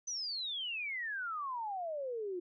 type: exponential sweep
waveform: sine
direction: down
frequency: 6140 to 344.9 Hz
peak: -36 dBFS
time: 0.07-2.4 s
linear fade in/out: 10 ms
effects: none